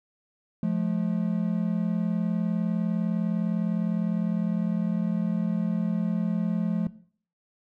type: tone pair together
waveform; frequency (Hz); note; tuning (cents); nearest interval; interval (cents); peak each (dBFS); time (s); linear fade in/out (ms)
triangle; 174.61 / 214.4; F3 / A3; 0 / -45; major third; 355; -24; 0.63-6.87; 2
effects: noise-tail reverb RT60 0.5 s tail -17 dB re dry